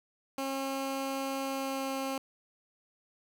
15% pulse tone with pitch glide, 270.5 to 268.6 Hz, C#4 to C4, -42 to +46 cents, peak -26 dBFS, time 0.38-2.18 s, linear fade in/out 2 ms, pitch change -12 cents, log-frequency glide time 1.45-1.95 s, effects none

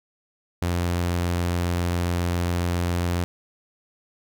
sawtooth tone, 87.31 Hz, F2, in tune, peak -18 dBFS, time 0.62-3.24 s, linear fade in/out 0 ms, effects none

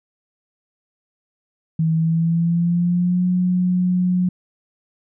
sine tone with pitch glide, 161.2 to 180.94 Hz, E3 to F#3, -38 to -38 cents, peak -15 dBFS, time 1.79-4.29 s, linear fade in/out 5 ms, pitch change +200 cents, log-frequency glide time 1.94-3.25 s, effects none

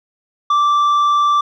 sine tone with tanh clipping, 1170 Hz, D6, 7 cents flat, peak -12 dBFS, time 0.5-1.41 s, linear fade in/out 5 ms, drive 5 dB, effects none

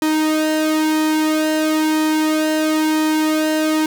sawtooth tone with flanger, 311.1 Hz, D#4, in tune, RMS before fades -17 dBFS, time 0.02-3.86 s, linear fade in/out 2 ms, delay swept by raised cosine 1.4 to 2.36 ms, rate 1 Hz, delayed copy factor -0.7, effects none

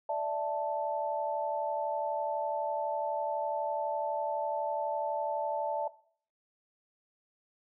sine chord, D suspended second, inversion none, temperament equal, 587.3 / 659.3 / 880 Hz, D5 / E5 / A5, 0 / 0 / 0 cents, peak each -34 / -34 / -33 dBFS, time 0.09-5.88 s, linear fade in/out 5 ms, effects noise-tail reverb RT60 0.5 s tail -18 dB re dry

